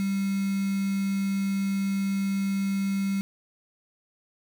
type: tone with quantisation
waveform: sine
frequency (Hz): 196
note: G3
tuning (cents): 0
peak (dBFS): -24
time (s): 0-3.21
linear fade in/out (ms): 0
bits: 6
effects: none